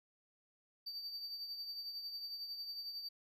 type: tone with tremolo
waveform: triangle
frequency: 4623 Hz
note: D8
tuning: 28 cents flat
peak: -39 dBFS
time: 0.86-3.09 s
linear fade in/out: 10 ms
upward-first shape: triangle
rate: 11 Hz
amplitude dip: 55%
effects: none